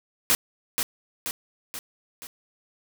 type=noise with echo; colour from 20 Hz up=white; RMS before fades=-20 dBFS; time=0.3-0.35 s; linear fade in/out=0 ms; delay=480 ms; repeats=4; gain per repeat=-5 dB; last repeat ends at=2.27 s; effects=none